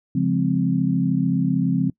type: chord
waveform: sine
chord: Db major seventh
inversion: none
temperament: equal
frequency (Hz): 138.59 / 174.61 / 207.7 / 261.6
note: Db3 / F3 / Ab3 / C4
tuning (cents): 0 / 0 / 0 / 0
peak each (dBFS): -24 / -21 / -26 / -22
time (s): 0.15-1.9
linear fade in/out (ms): 5
effects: noise-tail reverb RT60 0.1 s tail -24 dB re dry